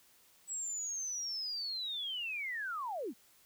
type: linear sweep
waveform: sine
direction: down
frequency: 7830 to 183.1 Hz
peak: -36 dBFS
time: 0.47-3.14 s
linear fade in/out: 50 ms
effects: white hiss -65 dBFS RMS until 3.45 s